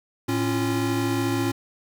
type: tone cluster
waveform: square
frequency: 110.6 / 275.3 / 346 Hz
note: A2 / C#4 / F4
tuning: +9 / -12 / -16 cents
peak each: -28 / -26 / -28 dBFS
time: 0.28-1.52 s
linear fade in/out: 10 ms
effects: 9-bit

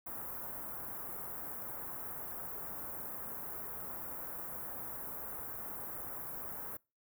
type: band-stop noise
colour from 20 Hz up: white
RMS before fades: -43 dBFS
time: 0.06-6.77 s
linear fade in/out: 5 ms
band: 1400 to 13000 Hz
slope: 24 dB/octave
effects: noise-tail reverb RT60 0.3 s tail -26 dB re dry

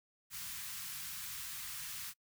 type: band-stop noise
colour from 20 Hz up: white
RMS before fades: -44 dBFS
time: 0.3-2.14 s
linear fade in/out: 50 ms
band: 180 to 1100 Hz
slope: 24 dB/octave
effects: noise-tail reverb RT60 0.1 s tail -25 dB re dry

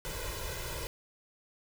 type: noise with comb filter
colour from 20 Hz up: pink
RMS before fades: -38 dBFS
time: 0.05-0.87 s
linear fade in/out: 0 ms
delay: 2 ms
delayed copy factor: +0.9
effects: none

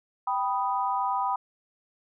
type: chord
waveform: sine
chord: G augmented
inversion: none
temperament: equal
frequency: 784 / 987.8 / 1244.5 Hz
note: G5 / B5 / D#6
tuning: 0 / 0 / 0 cents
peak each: -29 / -27 / -32 dBFS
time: 0.27-1.36 s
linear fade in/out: 5 ms
effects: none

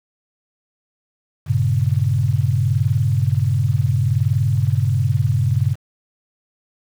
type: chord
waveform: sine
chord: G diminished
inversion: none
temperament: equal with one note detuned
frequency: 98 / 117.22 / 138.59 Hz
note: G2 / Bb2 / Db3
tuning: 0 / +10 / 0 cents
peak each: -19 dBFS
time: 1.46-5.76 s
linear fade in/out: 50 ms
effects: 7-bit

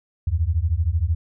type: beating tone pair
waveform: sine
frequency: 76.1 / 89.1 Hz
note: D#2 / F2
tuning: -38 / +35 cents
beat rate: 13 Hz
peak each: -21 dBFS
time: 0.27-1.15 s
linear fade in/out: 5 ms
effects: none

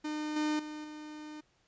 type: tone with level steps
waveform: 45% pulse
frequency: 303.9 Hz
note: D#4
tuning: 41 cents flat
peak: -34 / -29 / -40 / -43 dBFS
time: 0.04-1.41 s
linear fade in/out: 10 ms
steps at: 0.36 / 0.59 / 0.84 s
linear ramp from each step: 5 ms
effects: pink hiss -71 dBFS RMS until 1.67 s + resampled to 16000 Hz

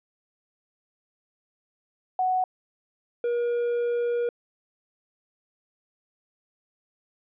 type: tone pair in turn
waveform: sine / triangle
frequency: 742 / 477.3 Hz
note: F#5 / A#4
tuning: +5 / +41 cents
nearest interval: minor sixth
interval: 764 cents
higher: first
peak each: -21 dBFS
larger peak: neither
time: 2.19-2.44 / 3.24-4.29 s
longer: second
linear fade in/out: 2 ms
effects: resampled to 8000 Hz

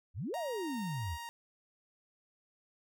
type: exponential two-way sweep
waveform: sine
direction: up then down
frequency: 70.8 to 750 to 70.8 Hz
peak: -35 dBFS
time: 0.14-1.18 s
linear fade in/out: 50 ms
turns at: 0.37 s
type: tone with vibrato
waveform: sawtooth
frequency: 932.3 Hz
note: A#5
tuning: in tune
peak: -38 dBFS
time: 0.34-1.29 s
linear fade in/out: 0 ms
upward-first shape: sine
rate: 1.6 Hz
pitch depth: 17 cents each way
effects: none

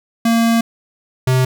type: tone pair in turn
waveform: square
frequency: 229.8 / 128.97 Hz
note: A#3 / C3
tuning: -25 / -25 cents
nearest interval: minor seventh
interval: 1000 cents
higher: first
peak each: -12 dBFS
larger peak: neither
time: 0.25-0.61 / 1.27-1.45 s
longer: first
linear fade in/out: 5 ms
effects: none

